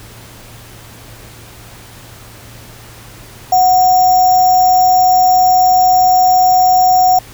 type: tone with sample-and-hold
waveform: sine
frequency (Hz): 737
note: F#5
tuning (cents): -7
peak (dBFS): -6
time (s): 3.52-7.19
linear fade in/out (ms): 5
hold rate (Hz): 6300
effects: added 114 Hz sine -39 dBFS peak until 7.33 s + pink hiss -37 dBFS RMS until 7.33 s